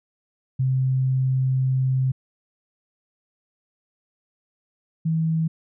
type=tone pair in turn; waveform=sine; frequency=130.81 / 161.38 Hz; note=C3 / E3; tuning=0 / -36 cents; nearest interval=major third; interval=364 cents; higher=second; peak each=-18 / -19 dBFS; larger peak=first; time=0.59-2.12 / 5.05-5.48 s; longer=first; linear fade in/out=10 ms; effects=none